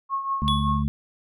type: tone with tremolo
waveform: sine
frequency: 1090 Hz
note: C#6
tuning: 29 cents flat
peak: -21 dBFS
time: 0.09-0.84 s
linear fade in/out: 50 ms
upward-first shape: triangle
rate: 5.3 Hz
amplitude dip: 70%
type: harmonic tone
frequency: 72 Hz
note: D2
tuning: 34 cents flat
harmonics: 1 / 2 / 3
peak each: -26 / -26 / -26 dBFS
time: 0.42-0.88 s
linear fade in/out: 0 ms
type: tone with exponential decay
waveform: triangle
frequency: 3400 Hz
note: G#7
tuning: 40 cents sharp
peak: -20 dBFS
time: 0.48-0.87 s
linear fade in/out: 0 ms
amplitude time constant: 83 ms
effects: none